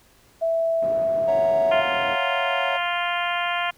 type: tone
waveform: sine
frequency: 659.3 Hz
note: E5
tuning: in tune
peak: -19 dBFS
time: 0.41-1.82 s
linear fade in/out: 20 ms
type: band-pass noise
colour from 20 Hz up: white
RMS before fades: -38 dBFS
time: 0.82-2.16 s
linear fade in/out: 5 ms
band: 110 to 510 Hz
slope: 12 dB/octave
type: chord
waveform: triangle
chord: F# dominant seventh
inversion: second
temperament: equal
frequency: 554.4 / 659.3 / 740 / 932.3 Hz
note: C#5 / E5 / F#5 / A#5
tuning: 0 / 0 / 0 / 0 cents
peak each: -27 / -29 / -30 / -32 dBFS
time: 1.27-2.78 s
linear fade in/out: 20 ms
type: harmonic tone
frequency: 349.2 Hz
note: F4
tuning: in tune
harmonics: 2 / 3 / 4 / 5 / 6 / 7 / 8 / 9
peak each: -27 / -29 / -30 / -31 / -32 / -32 / -33 / -34 dBFS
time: 1.71-3.71 s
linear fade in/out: 10 ms
effects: pink hiss -56 dBFS RMS until 3.77 s